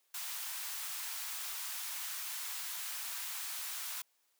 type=high-pass noise; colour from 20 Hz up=white; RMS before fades=-41 dBFS; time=0.14-4.02 s; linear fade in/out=5 ms; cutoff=840 Hz; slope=24 dB/octave; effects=white hiss -75 dBFS RMS until 4.39 s + high-pass 400 Hz 12 dB/octave